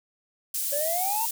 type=high-pass noise; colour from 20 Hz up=pink; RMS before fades=-29 dBFS; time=0.54-1.31 s; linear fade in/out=5 ms; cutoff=10000 Hz; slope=12 dB/octave
type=exponential sweep; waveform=triangle; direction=up; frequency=559 to 932.3 Hz; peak=-25 dBFS; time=0.72-1.26 s; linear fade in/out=10 ms
effects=none